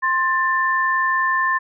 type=tone pair together; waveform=sine; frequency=1054 / 1774.5 Hz; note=C6 / A6; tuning=+12 / +14 cents; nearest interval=major sixth; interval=902 cents; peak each=-19 / -19 dBFS; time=0.02-1.59 s; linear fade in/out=20 ms; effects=none

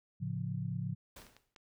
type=chord; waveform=sine; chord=A augmented; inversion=none; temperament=equal with one note detuned; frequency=110 / 138.59 / 175.73 Hz; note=A2 / C#3 / E#3; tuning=0 / 0 / +11 cents; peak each=-39 / -38 / -39 dBFS; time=0.2-0.95 s; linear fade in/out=20 ms
type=noise with exponential decay; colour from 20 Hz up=pink; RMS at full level=-49 dBFS; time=1.16-1.55 s; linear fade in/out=5 ms; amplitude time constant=83 ms
type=clicks; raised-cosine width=0.2 ms; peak=-38 dBFS; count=4; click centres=1.218 / 1.267 / 1.366 / 1.562 s
effects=none

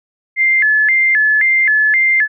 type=tone with vibrato; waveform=sine; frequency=1900 Hz; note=A#6; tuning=33 cents sharp; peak=-9 dBFS; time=0.36-2.28 s; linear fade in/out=50 ms; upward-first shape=square; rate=1.9 Hz; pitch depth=170 cents each way; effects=none

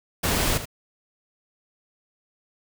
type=noise with echo; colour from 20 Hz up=pink; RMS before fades=-23 dBFS; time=0.23-0.58 s; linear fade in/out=10 ms; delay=76 ms; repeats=1; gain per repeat=-11 dB; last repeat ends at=0.656 s; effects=none

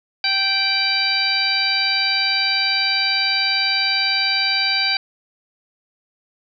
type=harmonic tone with a mistuned harmonic; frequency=780 Hz; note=G5; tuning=9 cents flat; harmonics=1 / 2 / 3 / 4 / 5 / 6; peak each=-28 / -26 / -22 / -30 / -24 / -20 dBFS; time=0.24-4.97 s; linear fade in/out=2 ms; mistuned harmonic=4; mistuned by=-49 cents; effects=none

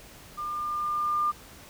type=tone with level ramp; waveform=sine; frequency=1200 Hz; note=D6; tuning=37 cents sharp; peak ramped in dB=-31 to -22 dBFS; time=0.37-1.32 s; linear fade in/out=20 ms; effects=pink hiss -49 dBFS RMS until 1.69 s

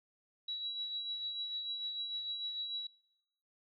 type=tone with tremolo; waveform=sine; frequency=3901 Hz; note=B7; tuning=22 cents flat; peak=-35 dBFS; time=0.48-2.87 s; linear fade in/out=5 ms; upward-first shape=triangle; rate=6.7 Hz; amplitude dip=50%; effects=noise-tail reverb RT60 0.9 s tail -25 dB re dry

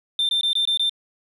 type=tone bursts; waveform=sine; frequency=3580 Hz; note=A7; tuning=29 cents sharp; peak=-16 dBFS; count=6; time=0.19-0.895 s; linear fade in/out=2 ms; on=100 ms; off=21 ms; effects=tanh soft clip ceiling -16 dBFS + 9-bit

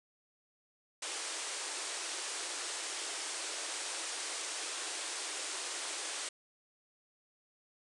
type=band-pass noise; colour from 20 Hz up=white; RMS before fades=-40 dBFS; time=1.02-6.29 s; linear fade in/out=5 ms; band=300 to 9600 Hz; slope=96 dB/octave; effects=none

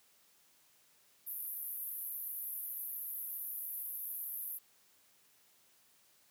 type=band-pass noise; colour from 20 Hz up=pink; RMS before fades=-42 dBFS; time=1.26-4.59 s; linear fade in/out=20 ms; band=11000 to 15000 Hz; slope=96 dB/octave; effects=white hiss -68 dBFS RMS until 6.3 s + high-pass 80 Hz 12 dB/octave

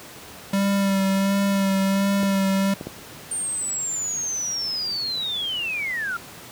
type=tone with vibrato; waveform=square; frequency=196 Hz; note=G3; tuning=in tune; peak=-19 dBFS; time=0.53-2.74 s; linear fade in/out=5 ms; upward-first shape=sine; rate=1.4 Hz; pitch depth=23 cents each way
type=clicks; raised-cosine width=2 ms; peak=-17 dBFS; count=3; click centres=2.231 / 2.811 / 2.87 s
type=linear sweep; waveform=sine; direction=down; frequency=8870 to 1346 Hz; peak=-24 dBFS; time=3.31-6.17 s; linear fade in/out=5 ms
effects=pink hiss -41 dBFS RMS until 6.51 s + high-pass 100 Hz 12 dB/octave

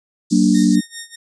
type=band-pass noise; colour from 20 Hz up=pink; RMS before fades=-32 dBFS; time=0.3-0.76 s; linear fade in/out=10 ms; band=4400 to 8700 Hz; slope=48 dB/octave
type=chord; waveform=sine; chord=Gb augmented; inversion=none; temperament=equal with one note detuned; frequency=188.01 / 233.1 / 293.7 Hz; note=Gb3 / Bb3 / D4; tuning=+28 / 0 / 0 cents; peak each=-15 dBFS; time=0.31-0.81 s; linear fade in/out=20 ms
type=tone with tremolo; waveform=10% pulse; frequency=1846 Hz; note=A#6; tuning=17 cents flat; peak=-19 dBFS; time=0.54-1.16 s; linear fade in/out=10 ms; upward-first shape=sine; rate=5 Hz; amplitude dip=90%
effects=resampled to 24000 Hz

